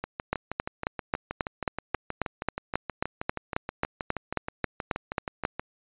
two click trains, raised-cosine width 0.5 ms, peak -16 / -10 dBFS, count 36 / 20, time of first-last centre 0.04-5.596 / 0.33-5.451 s, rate 6.3 / 3.71 Hz, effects resampled to 8000 Hz

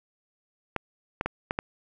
clicks, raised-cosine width 0.5 ms, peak -12 dBFS, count 5, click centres 0.763 / 1.211 / 1.26 / 1.509 / 1.589 s, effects none

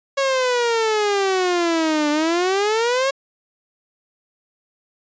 sawtooth exponential two-way sweep, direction down then up, 554.4 to 293.6 to 554.4 Hz, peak -13 dBFS, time 0.17-3.11 s, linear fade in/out 10 ms, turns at 2.1 s, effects resampled to 16000 Hz

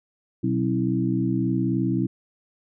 sine tone cluster, 124.1 / 187.6 / 266.7 / 325.8 Hz, B2 / F#3 / C4 / E4, +9 / +24 / +33 / -20 cents, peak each -26 dBFS, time 0.43-2.07 s, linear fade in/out 10 ms, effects none

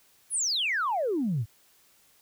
sine exponential sweep, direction down, 11260 to 97.9 Hz, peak -24 dBFS, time 0.3-1.46 s, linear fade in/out 50 ms, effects tanh soft clip ceiling -20 dBFS + white hiss -62 dBFS RMS until 2.21 s

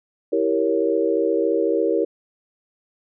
sine chord, E diminished seventh, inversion none, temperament equal with one note detuned, 328.5 / 392 / 466.2 / 554.4 Hz, E4 / G4 / Bb4 / Db5, -6 / 0 / 0 / 0 cents, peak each -23 / -23 / -21 / -25 dBFS, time 0.32-2.05 s, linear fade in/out 10 ms, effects none

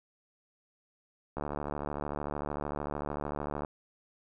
click train, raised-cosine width 1 ms, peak -21 dBFS, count 168, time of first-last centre 1.37-3.648 s, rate 73.3 Hz, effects none

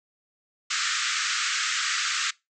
pink band-pass noise, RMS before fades -27 dBFS, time 0.7-2.31 s, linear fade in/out 10 ms, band 1200 to 7800 Hz, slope 96 dB/octave, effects noise-tail reverb RT60 0.2 s tail -21 dB re dry

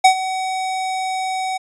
square tone with ADSR envelope, 754 Hz, F#5, 32 cents sharp, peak -6 dBFS, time 0.04-1.58 s, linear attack 9 ms, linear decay 90 ms, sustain -15 dB, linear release 14 ms, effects resampled to 22050 Hz

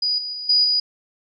sine tone with level steps, 4918 Hz, D#8, 21 cents flat, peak -18 / -26 / -28 / -13 / -16 dBFS, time 0.02-0.8 s, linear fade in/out 5 ms, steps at 0.18 / 0.33 / 0.49 / 0.64 s, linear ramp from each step 5 ms, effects none

